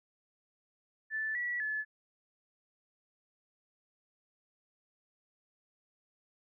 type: tone with pitch steps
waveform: sine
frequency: 1754 / 1941 / 1724 Hz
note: A6 / B6 / A6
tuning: -6 / -31 / -36 cents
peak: -32 dBFS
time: 1.1-1.85 s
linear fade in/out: 50 ms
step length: 250 ms
effects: none